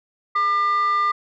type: tone pair together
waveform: sine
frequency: 1200.4 / 1975 Hz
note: D6 / B6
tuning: +38 / 0 cents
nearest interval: major sixth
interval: 862 cents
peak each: -15 / -25 dBFS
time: 0.35-1.12 s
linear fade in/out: 10 ms
effects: tanh soft clip ceiling -15 dBFS